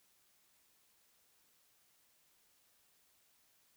silence, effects white hiss -72 dBFS RMS until 3.76 s

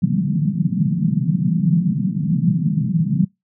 white band-pass noise, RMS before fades -18 dBFS, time 0.02-3.25 s, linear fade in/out 10 ms, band 140 to 200 Hz, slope 48 dB/octave, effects noise-tail reverb RT60 0.2 s tail -26 dB re dry

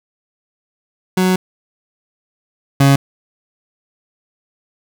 30% pulse tone pair in turn, 185 / 138.59 Hz, F#3 / C#3, 0 / 0 cents, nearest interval perfect fourth, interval 500 cents, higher first, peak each -9 / -5 dBFS, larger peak second, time 1.17-1.36 / 2.8-2.96 s, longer first, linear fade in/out 5 ms, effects none

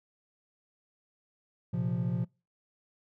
triangle chord, Bb suspended second, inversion none, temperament just, 116.54 / 131.11 / 174.81 Hz, Bb2 / C3 / F3, 0 / +4 / +2 cents, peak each -31 / -31 / -29 dBFS, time 1.73-2.25 s, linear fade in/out 10 ms, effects noise-tail reverb RT60 0.3 s tail -26 dB re dry + tanh soft clip ceiling -18 dBFS

